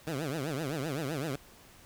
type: tone with vibrato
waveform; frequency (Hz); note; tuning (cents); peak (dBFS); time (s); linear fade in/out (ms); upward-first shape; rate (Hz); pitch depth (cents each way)
15% pulse; 146.7; D3; -2; -26; 0.07-1.36; 2; triangle; 7.8; 270
effects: pink hiss -56 dBFS RMS until 1.85 s